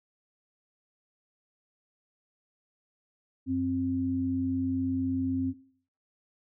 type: tone pair together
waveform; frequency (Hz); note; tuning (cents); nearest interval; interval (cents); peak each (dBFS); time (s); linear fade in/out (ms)
sine; 93.3 / 263.9; F#2 / C4; +15 / +15; octave + tritone; 1800; -35 / -26; 3.46-5.54; 50
effects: noise-tail reverb RT60 0.5 s tail -17 dB re dry